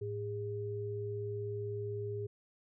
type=tone pair together; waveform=sine; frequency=107.9 / 408 Hz; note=A2 / G#4; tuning=-33 / -31 cents; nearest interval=octave + major seventh; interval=2302 cents; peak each=-39 / -38 dBFS; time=0.01-2.27 s; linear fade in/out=10 ms; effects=none